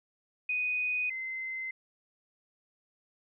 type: tone pair in turn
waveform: sine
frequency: 2489 / 2065 Hz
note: D#7 / C7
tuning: 0 / -23 cents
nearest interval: minor third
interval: 323 cents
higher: first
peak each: -28 / -34 dBFS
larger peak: first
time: 0.49-1.1 / 1.1-1.71 s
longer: neither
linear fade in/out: 5 ms
effects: none